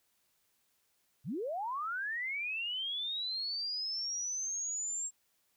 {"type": "linear sweep", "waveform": "sine", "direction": "up", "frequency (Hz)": [97.8, 7550], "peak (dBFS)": -34, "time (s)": [1.24, 5.11], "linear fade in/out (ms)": 50, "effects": ["white hiss -75 dBFS RMS until 5.56 s"]}